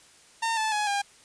sawtooth tone with pitch steps, 910 / 873.9 / 839.3 / 806 Hz, A#5 / A5 / G#5 / G5, -42 / -12 / +18 / +48 cents, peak -21 dBFS, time 0.42-1.02 s, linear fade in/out 10 ms, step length 150 ms, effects white hiss -55 dBFS RMS until 1.24 s + resampled to 22050 Hz

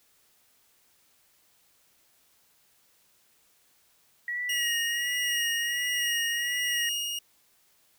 sine tone with vibrato, 1911 Hz, A#6, 43 cents sharp, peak -29 dBFS, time 4.28-6.89 s, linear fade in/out 2 ms, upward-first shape sine, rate 1.4 Hz, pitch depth 51 cents each way
sawtooth tone with tremolo, 2859 Hz, F7, 40 cents sharp, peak -24 dBFS, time 4.49-7.19 s, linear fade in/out 5 ms, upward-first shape sine, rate 1.4 Hz, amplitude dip 35%
effects white hiss -65 dBFS RMS until 7.98 s

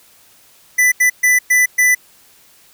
square tone bursts at uneven times, 1991 Hz, B6, 14 cents sharp, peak -10 dBFS, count 5, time 0.78-0.92 / 1-1.1 / 1.23-1.39 / 1.5-1.66 / 1.78-1.95 s, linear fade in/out 10 ms, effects white hiss -49 dBFS RMS until 2.73 s

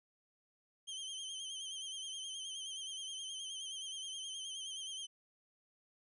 sawtooth tone with vibrato, 3136 Hz, G7, in tune, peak -39 dBFS, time 0.87-5.07 s, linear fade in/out 20 ms, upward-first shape sine, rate 9.5 Hz, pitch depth 58 cents each way, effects resampled to 24000 Hz

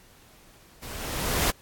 pink noise with level ramp, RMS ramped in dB -40 to -22 dBFS, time 0.82-1.51 s, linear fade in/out 10 ms, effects pink hiss -55 dBFS RMS until 1.61 s + AAC 64 kbps

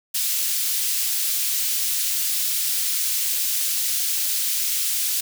white high-pass noise, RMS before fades -23 dBFS, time 0.14-5.21 s, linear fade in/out 10 ms, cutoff 3200 Hz, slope 12 dB/octave, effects none

